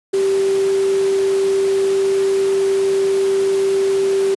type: tone in noise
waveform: sine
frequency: 389.4 Hz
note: G4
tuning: 12 cents flat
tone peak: -13 dBFS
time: 0.13-4.35 s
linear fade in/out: 10 ms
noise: pink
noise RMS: -30 dBFS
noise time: 0.13-4.35 s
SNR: +14 dB
effects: high-pass 200 Hz 12 dB/octave + resampled to 24000 Hz